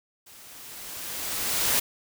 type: noise with level ramp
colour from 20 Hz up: white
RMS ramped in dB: -50 to -22 dBFS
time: 0.26-1.8 s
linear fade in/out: 10 ms
effects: none